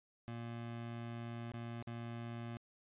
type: tone with dropouts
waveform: 25% pulse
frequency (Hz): 117.2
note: A#2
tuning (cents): +10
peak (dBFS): -39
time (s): 0.28-2.57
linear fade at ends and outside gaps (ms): 0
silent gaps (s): 1.518-1.537 / 1.825-1.872
effects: resampled to 8000 Hz